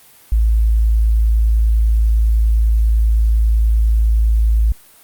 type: tone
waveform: sine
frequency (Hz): 55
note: A1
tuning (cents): 0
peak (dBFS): -10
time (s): 0.32-4.72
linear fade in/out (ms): 0
effects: white hiss -46 dBFS RMS until 5.03 s + Opus 32 kbps